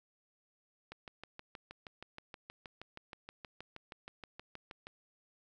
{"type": "click train", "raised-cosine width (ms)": 0.3, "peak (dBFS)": -30, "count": 26, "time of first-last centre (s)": [0.92, 4.869], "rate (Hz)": 6.33, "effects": []}